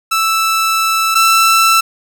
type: tone pair in turn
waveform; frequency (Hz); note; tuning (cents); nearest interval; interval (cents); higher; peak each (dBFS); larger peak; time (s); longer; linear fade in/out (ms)
sawtooth; 1320 / 1330.7; E6 / E6; +2 / +16; unison; 14; second; -8 / -4; second; 0.11-1.15 / 1.15-1.81; first; 10
effects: none